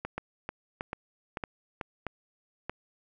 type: two click trains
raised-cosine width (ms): 0.5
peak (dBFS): -19 / -18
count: 5 / 5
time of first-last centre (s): 0.05-1.812 / 0.18-2.696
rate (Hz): 2.27 / 1.59
effects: none